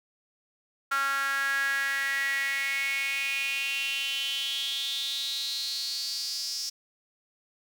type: tone with high-pass filter sweep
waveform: sawtooth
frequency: 274.9 Hz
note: C#4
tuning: 14 cents flat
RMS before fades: -30 dBFS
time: 0.91-6.7 s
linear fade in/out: 10 ms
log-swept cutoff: 1400 to 5300 Hz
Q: 7.7
effects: none

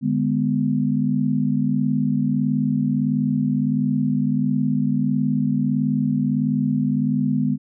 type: chord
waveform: sine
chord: G# diminished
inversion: second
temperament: just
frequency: 149.51 / 207.7 / 249.2 Hz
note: D3 / G#3 / B3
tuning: +31 / 0 / +16 cents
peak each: -23 / -22 / -21 dBFS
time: 0.01-7.58 s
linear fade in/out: 50 ms
effects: none

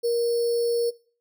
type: tone with sample-and-hold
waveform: sine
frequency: 471.7 Hz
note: A#4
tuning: 20 cents sharp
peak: -20 dBFS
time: 0.03-0.91 s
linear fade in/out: 20 ms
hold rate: 4900 Hz
effects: noise-tail reverb RT60 0.4 s tail -20 dB re dry

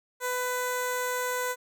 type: tone with notch filter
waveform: 10% pulse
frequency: 499.1 Hz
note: B4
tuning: 18 cents sharp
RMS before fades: -30 dBFS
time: 0.2-1.56 s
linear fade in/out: 50 ms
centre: 2800 Hz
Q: 1.1
effects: none

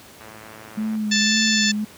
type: click train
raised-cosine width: 0.5 ms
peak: -26 dBFS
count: 82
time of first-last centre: 0.21-0.953 s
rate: 109 Hz
type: tone with vibrato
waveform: sine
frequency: 213.4 Hz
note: G#3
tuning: 47 cents sharp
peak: -21 dBFS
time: 0.77-1.85 s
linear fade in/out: 10 ms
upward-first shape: sine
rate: 1.9 Hz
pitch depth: 43 cents each way
type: harmonic tone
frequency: 881 Hz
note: A5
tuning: 2 cents sharp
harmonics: 2 / 3 / 4 / 5 / 6 / 7 / 8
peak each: -23 / -26 / -24 / -25 / -25 / -30 / -26 dBFS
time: 1.11-1.72 s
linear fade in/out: 10 ms
effects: pink hiss -45 dBFS RMS until 1.97 s + high-pass 100 Hz 12 dB/octave

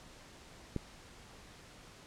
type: click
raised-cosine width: 3 ms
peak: -21 dBFS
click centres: 0.763 s
effects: pink hiss -55 dBFS RMS until 2.06 s + low-pass 8000 Hz 12 dB/octave

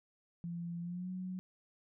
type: tone with pitch glide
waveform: sine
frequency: 171.1 to 184.44 Hz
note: F3 to F#3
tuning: -35 to -5 cents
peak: -38 dBFS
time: 0.44-1.39 s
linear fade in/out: 0 ms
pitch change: +130 cents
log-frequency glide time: 0.81-1.1 s
effects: none

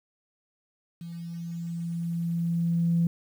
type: tone with level ramp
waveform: sine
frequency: 169.1 Hz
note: E3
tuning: 44 cents sharp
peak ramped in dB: -36 to -19 dBFS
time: 1.01-3.07 s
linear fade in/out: 2 ms
effects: tanh soft clip ceiling -15 dBFS + 9-bit

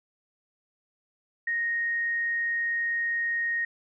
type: tone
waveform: sine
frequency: 1864.7 Hz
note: A#6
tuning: in tune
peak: -25 dBFS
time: 1.47-3.65 s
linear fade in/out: 5 ms
effects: none

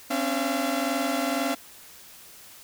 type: tone cluster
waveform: sawtooth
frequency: 261.5 / 283.5 / 682 Hz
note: C4 / C#4 / F5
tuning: -1 / +39 / -41 cents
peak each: -25 dBFS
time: 0.1-1.55 s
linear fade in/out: 10 ms
effects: white hiss -48 dBFS RMS until 2.63 s

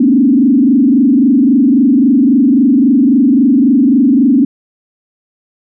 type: tone with frequency modulation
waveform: sine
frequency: 261.5 Hz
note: C4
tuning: 1 cent flat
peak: -5 dBFS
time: 0-4.45 s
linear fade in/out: 5 ms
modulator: 23.7 Hz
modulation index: 1.5
effects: none

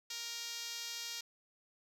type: tone with band-pass filter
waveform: 5% pulse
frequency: 467.3 Hz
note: A#4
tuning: 4 cents sharp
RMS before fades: -43 dBFS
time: 0.1-1.21 s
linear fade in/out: 5 ms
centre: 6200 Hz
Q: 0.83
effects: none

